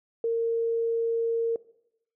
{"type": "tone", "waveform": "sine", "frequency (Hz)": 459.7, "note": "A#4", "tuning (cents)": -24, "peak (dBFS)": -23, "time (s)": [0.24, 1.56], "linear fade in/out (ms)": 2, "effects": ["noise-tail reverb RT60 0.8 s tail -19 dB re dry"]}